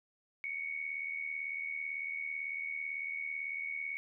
sine tone with amplitude modulation, 2225 Hz, C#7, 6 cents sharp, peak -33 dBFS, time 0.44-3.97 s, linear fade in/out 0 ms, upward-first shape sine, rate 78 Hz, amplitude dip 65%, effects none

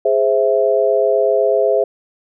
sine chord, Ab augmented, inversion none, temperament equal, 415.3 / 523.3 / 659.3 Hz, Ab4 / C5 / E5, 0 / 0 / 0 cents, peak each -16 dBFS, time 0.05-1.84 s, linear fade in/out 5 ms, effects none

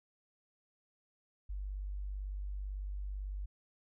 sine tone, 49 Hz, G1, in tune, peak -37 dBFS, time 1.49-3.46 s, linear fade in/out 10 ms, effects none

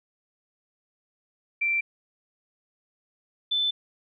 sine tone pair in turn, 2349 / 3520 Hz, D7 / A7, 0 / 0 cents, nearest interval perfect fifth, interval 700 cents, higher second, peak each -22 dBFS, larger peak neither, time 1.61-1.81 / 3.51-3.71 s, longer neither, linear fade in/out 10 ms, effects none

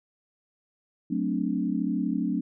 sine chord, D dominant seventh, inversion first, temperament equal, 185 / 220 / 261.6 / 293.7 Hz, F#3 / A3 / C4 / D4, 0 / 0 / 0 / 0 cents, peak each -30 dBFS, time 1.1-2.41 s, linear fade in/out 10 ms, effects none

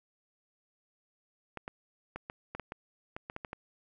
clicks, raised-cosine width 0.5 ms, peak -24 dBFS, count 12, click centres 1.573 / 1.679 / 2.16 / 2.299 / 2.55 / 2.597 / 2.721 / 3.165 / 3.299 / 3.364 / 3.448 / 3.531 s, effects none

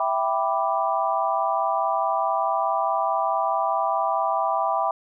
sine chord, E minor seventh, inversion none, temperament equal, 659.3 / 784 / 987.8 / 1174.7 Hz, E5 / G5 / B5 / D6, 0 / 0 / 0 / 0 cents, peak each -26 / -25 / -26 / -27 dBFS, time 0-4.91 s, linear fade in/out 2 ms, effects none

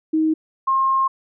sine tone pair in turn, 315.2 / 1067.9 Hz, D#4 / C6, +23 / +35 cents, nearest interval octave + major sixth, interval 2112 cents, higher second, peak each -15 dBFS, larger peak neither, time 0.13-0.34 / 0.67-1.08 s, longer second, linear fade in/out 10 ms, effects none

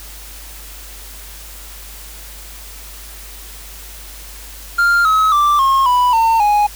triangle tone with pitch steps, 1396.9 / 1281 / 1174.6 / 1077.2 / 987.8 / 905.8 / 830.6 Hz, F6 / E6 / D6 / C#6 / B5 / A#5 / G#5, 0 / -50 / 0 / -50 / 0 / -50 / 0 cents, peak -8 dBFS, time 4.78-6.67 s, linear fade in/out 10 ms, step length 270 ms, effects added 50 Hz sine -35 dBFS peak until 6.75 s + white hiss -36 dBFS RMS until 6.75 s

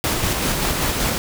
pink noise with tremolo, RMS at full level -20 dBFS, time 0.04-1.18 s, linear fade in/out 0 ms, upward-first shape square, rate 5.2 Hz, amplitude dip 25%, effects none

